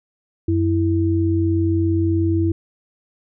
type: tone pair together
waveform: sine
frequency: 92.3 / 329.2 Hz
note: F#2 / E4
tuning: -4 / -2 cents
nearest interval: octave + minor seventh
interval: 2202 cents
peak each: -18 dBFS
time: 0.48-2.52 s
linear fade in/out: 5 ms
effects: none